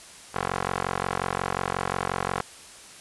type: tone with band-pass filter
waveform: 15% pulse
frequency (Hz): 45.6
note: F#1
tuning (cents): -24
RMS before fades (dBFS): -29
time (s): 0.34-2.42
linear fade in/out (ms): 10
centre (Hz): 1100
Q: 1.2
effects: white hiss -46 dBFS RMS until 3 s + resampled to 24000 Hz